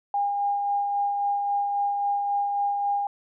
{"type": "tone with tremolo", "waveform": "sine", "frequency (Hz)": 809, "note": "G#5", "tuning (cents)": -46, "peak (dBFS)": -21, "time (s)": [0.14, 3.07], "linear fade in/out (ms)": 2, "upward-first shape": "sine", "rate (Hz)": 3.7, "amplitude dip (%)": 30, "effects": []}